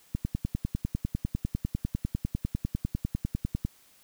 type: click train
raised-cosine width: 5 ms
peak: -16 dBFS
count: 36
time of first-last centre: 0.15-3.65 s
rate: 10 Hz
effects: white hiss -60 dBFS RMS until 4.03 s